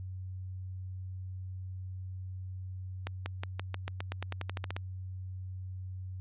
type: accelerating click train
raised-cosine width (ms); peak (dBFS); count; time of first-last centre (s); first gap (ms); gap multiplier
0.3; -20; 16; 3.07-4.765; 190; 0.92
effects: added 93 Hz sine -38 dBFS peak until 6.2 s + resampled to 8000 Hz